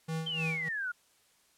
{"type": "tone with tremolo", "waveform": "square", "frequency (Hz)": 161, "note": "E3", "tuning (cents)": -41, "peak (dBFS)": -32, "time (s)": [0.08, 0.69], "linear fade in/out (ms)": 10, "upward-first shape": "sine", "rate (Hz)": 3.3, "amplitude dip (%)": 80}
{"type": "exponential sweep", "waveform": "sine", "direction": "down", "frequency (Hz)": [3195, 1396.9], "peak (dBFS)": -32, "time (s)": [0.26, 0.92], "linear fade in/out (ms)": 10}
{"effects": ["white hiss -67 dBFS RMS until 1.57 s", "low-pass 11000 Hz 12 dB/octave"]}